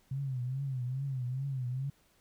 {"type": "tone with vibrato", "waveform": "sine", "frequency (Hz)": 131, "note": "C3", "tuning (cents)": 2, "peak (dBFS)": -32, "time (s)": [0.11, 1.9], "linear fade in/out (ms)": 5, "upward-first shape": "triangle", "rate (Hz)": 2.4, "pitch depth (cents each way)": 130, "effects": ["pink hiss -68 dBFS RMS until 2.2 s"]}